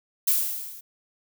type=noise with level ramp; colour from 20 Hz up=violet; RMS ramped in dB=-19 to -44 dBFS; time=0.27-0.81 s; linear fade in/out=10 ms; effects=none